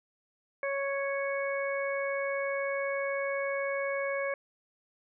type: harmonic tone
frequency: 554 Hz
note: C#5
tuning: 1 cent flat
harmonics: 1 / 2 / 3 / 4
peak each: -31 / -39 / -38 / -37 dBFS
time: 0.63-4.34 s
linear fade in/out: 2 ms
effects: none